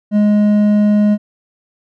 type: tone with hard clipping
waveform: triangle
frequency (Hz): 208.4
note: G#3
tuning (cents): +6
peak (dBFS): -10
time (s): 0.11-1.18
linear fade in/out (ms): 50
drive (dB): 9
effects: none